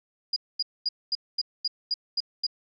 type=tone bursts; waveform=sine; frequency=4876 Hz; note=D#8; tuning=36 cents flat; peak=-23 dBFS; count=9; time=0.33-2.467 s; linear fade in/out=5 ms; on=33 ms; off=230 ms; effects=none